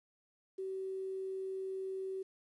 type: tone with quantisation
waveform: sine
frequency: 381.5 Hz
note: G4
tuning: 47 cents flat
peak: -37 dBFS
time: 0.58-2.23 s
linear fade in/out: 10 ms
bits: 11
effects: resampled to 24000 Hz